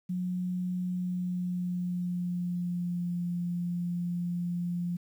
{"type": "tone with pitch glide", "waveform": "sine", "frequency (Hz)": [180.9, 174.74], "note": ["F#3", "F3"], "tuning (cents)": [-39, 1], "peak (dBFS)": -29, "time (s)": [0.09, 4.97], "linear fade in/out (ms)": 10, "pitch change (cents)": -60, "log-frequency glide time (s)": [0.87, 3.23], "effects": ["10-bit"]}